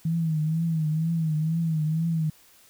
sine tone with vibrato, 160 Hz, D#3, 49 cents sharp, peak -22 dBFS, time 0.05-2.3 s, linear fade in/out 5 ms, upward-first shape triangle, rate 2.1 Hz, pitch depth 89 cents each way, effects white hiss -56 dBFS RMS until 2.69 s

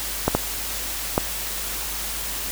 clicks, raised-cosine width 1 ms, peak -3 dBFS, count 3, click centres 0.28 / 0.35 / 1.179 s, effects added 50 Hz sine -37 dBFS peak until 2.51 s + white hiss -29 dBFS RMS until 2.51 s

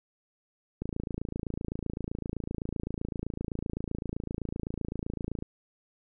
click train, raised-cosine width 3 ms, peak -20 dBFS, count 129, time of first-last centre 0.82-5.424 s, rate 27.8 Hz, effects none

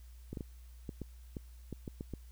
clicks, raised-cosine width 3 ms, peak -27 dBFS, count 10, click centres 0.33 / 0.372 / 0.408 / 0.892 / 1.017 / 1.368 / 1.727 / 1.878 / 2.009 / 2.137 s, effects added 60 Hz sine -50 dBFS peak until 2.31 s + white hiss -67 dBFS RMS until 2.31 s

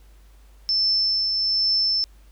sine tone with tremolo, 5300 Hz, E8, 9 cents sharp, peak -17 dBFS, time 0.69-2.04 s, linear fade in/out 0 ms, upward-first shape triangle, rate 1.2 Hz, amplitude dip 35%, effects added 50 Hz sine -47 dBFS peak until 2.31 s + pink hiss -60 dBFS RMS until 2.31 s

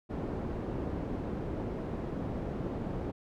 white low-pass noise, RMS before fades -36 dBFS, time 0.09-3.12 s, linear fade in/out 20 ms, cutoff 360 Hz, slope 12 dB/octave, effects none

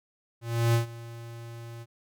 square tone with ADSR envelope, 116.54 Hz, A#2, in tune, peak -20 dBFS, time 0.41-1.86 s, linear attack 330 ms, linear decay 120 ms, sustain -20 dB, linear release 42 ms, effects none

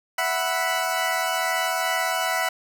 20% pulse chord, E suspended second, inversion none, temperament equal, 659.3 / 740 / 987.8 Hz, E5 / F#5 / B5, 0 / 0 / 0 cents, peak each -22 / -21 / -23 dBFS, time 0.18-2.49 s, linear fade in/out 5 ms, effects none

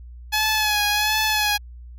10% pulse tone with vibrato, 847 Hz, G#5, 34 cents sharp, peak -10 dBFS, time 0.32-1.58 s, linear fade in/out 20 ms, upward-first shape sine, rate 1.4 Hz, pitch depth 41 cents each way, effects added 60 Hz sine -37 dBFS peak until 1.98 s

